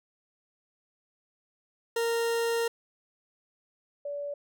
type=tone pair in turn; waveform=40% pulse / sine; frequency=463.5 / 575.3 Hz; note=A#4 / D5; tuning=-10 / -36 cents; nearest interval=major third; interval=374 cents; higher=second; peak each=-25 / -32 dBFS; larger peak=first; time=1.96-2.68 / 4.05-4.34 s; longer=first; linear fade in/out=5 ms; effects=none